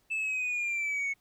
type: linear sweep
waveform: sine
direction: down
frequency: 2637 to 2198 Hz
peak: -26 dBFS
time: 0.1-1.14 s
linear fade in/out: 20 ms
effects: tanh soft clip ceiling -28 dBFS + pink hiss -70 dBFS RMS until 1.2 s